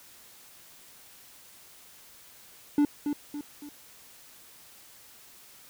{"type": "tone with echo", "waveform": "triangle", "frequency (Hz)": 292, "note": "D4", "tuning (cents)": -10, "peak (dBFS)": -17, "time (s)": [2.78, 2.85], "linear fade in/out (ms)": 2, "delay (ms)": 280, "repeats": 3, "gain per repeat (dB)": -7, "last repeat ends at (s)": 3.69, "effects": ["white hiss -53 dBFS RMS until 5.69 s"]}